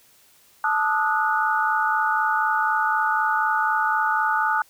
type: tone cluster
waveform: sine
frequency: 875 / 1214 / 1278 / 1463 Hz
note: A5 / D#6 / D#6 / F#6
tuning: -10 / -43 / +46 / -20 cents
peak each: -23 / -26 / -27 / -23 dBFS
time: 0.64-4.62 s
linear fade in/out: 2 ms
effects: white hiss -56 dBFS RMS until 4.69 s